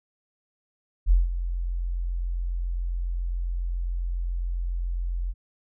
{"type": "tone with ADSR envelope", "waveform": "sine", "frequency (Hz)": 43.65, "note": "F1", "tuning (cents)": 0, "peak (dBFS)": -13, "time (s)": [1.06, 5.34], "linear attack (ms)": 49, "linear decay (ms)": 170, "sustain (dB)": -12, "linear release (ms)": 43, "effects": []}